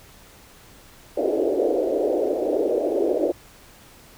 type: band-pass noise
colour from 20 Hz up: pink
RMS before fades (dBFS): -22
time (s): 1.17-3.32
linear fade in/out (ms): 5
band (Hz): 320 to 620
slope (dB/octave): 48
effects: pink hiss -49 dBFS RMS until 4.17 s